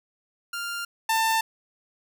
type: tone pair in turn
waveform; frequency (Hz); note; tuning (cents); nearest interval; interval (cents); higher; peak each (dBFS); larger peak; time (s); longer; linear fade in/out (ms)
sawtooth; 1396.9 / 893.3; F6 / A5; 0 / +26; minor sixth; 774; first; -26 / -17; second; 0.53-0.85 / 1.09-1.41; neither; 5
effects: none

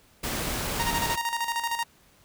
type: noise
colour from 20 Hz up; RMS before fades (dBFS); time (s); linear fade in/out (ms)
pink; -30; 0.23-1.16; 10
type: tone with tremolo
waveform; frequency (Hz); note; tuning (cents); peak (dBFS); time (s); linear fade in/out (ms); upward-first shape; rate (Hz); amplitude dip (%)
sawtooth; 932.3; A#5; 0; -21; 0.79-1.84; 10; square; 13; 60
effects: pink hiss -59 dBFS RMS until 2.24 s

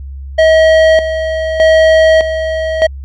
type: tone with tremolo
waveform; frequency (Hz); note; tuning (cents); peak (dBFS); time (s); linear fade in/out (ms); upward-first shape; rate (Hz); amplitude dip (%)
square; 638; D#5; +43; -5; 0.38-2.87; 10; square; 0.82; 65
effects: added 68 Hz sine -23 dBFS peak until 3.04 s + low-pass 3000 Hz 12 dB/octave

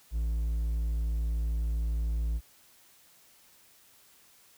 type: tone with hard clipping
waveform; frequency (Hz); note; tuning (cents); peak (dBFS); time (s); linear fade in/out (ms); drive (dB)
triangle; 56.5; A1; +47; -28; 0.11-2.41; 50; 6
effects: white hiss -60 dBFS RMS until 4.57 s

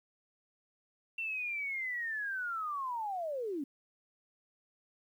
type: linear sweep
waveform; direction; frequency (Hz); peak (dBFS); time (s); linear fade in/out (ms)
sine; down; 2714 to 261.6; -34; 1.18-3.64; 5
effects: 11-bit

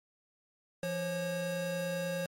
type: tone pair together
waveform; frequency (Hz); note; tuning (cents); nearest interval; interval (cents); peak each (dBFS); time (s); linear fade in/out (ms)
square; 170.9 / 542.6; F3 / C#5; -37 / -37; octave + minor sixth; 2000; -38 / -35; 0.83-2.26; 2
effects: MP3 64 kbps

